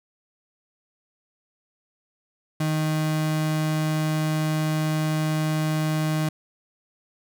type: tone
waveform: 35% pulse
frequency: 155.56 Hz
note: D#3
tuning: in tune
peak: -20 dBFS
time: 2.6-6.29 s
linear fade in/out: 5 ms
effects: none